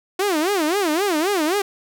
sawtooth tone with vibrato, 352.4 Hz, F4, 16 cents sharp, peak -14 dBFS, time 0.19-1.62 s, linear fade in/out 5 ms, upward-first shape sine, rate 3.8 Hz, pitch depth 280 cents each way, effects none

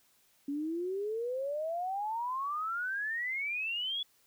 sine exponential sweep, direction up, 277.4 to 3431 Hz, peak -32 dBFS, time 0.48-4.03 s, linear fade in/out 5 ms, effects white hiss -68 dBFS RMS until 4.26 s

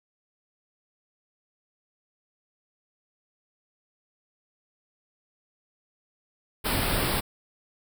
pink band-stop noise, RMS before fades -26 dBFS, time 6.64-7.21 s, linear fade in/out 20 ms, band 5200 to 8200 Hz, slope 96 dB/octave, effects none

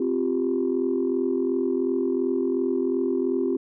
sine chord, C suspended fourth, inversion none, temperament equal, 261.6 / 349.2 / 392 Hz, C4 / F4 / G4, 0 / 0 / 0 cents, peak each -25 dBFS, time 0-3.57 s, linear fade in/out 5 ms, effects tanh soft clip ceiling -14 dBFS

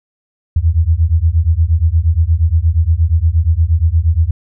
sine beating tone pair, 77.9 / 86.4 Hz, D#2 / F2, +3 / -18 cents, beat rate 8.5 Hz, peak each -12 dBFS, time 0.56-4.31 s, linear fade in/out 5 ms, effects none

